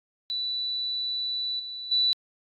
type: tone with level steps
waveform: sine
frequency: 3964 Hz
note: B7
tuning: 6 cents sharp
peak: -27 / -34 / -20 dBFS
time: 0.3-2.13 s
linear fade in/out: 0 ms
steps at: 1.59 / 1.91 s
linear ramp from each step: 10 ms
effects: AAC 48 kbps